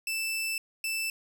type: tone pair in turn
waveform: sawtooth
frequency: 2647 / 2647 Hz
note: E7 / E7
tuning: +7 / +7 cents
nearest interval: unison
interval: 0 cents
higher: neither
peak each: -26 dBFS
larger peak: neither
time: 0.07-0.58 / 0.84-1.1 s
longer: first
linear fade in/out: 2 ms
effects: none